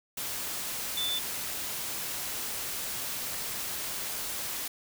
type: tone in noise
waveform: sine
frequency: 3520 Hz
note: A7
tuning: in tune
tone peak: -29 dBFS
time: 0.97-1.19 s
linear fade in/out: 5 ms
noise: white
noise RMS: -35 dBFS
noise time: 0.17-4.68 s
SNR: +3 dB
effects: none